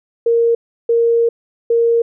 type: tone bursts at uneven times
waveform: sine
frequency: 465.2 Hz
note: A#4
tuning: 4 cents flat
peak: -10 dBFS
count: 3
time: 0.26-0.55 / 0.89-1.29 / 1.7-2.02 s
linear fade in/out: 5 ms
effects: none